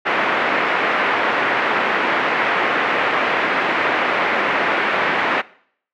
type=low-pass noise; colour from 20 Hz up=white; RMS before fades=-18 dBFS; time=0.05-5.42 s; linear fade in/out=20 ms; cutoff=2200 Hz; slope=24 dB/octave; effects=noise-tail reverb RT60 0.6 s tail -21 dB re dry + high-pass 300 Hz 12 dB/octave